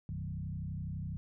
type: tone with frequency modulation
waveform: sine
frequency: 121.9 Hz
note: B2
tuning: 22 cents flat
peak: -36 dBFS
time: 0.09-1.17 s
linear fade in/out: 0 ms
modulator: 32 Hz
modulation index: 1.8
effects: none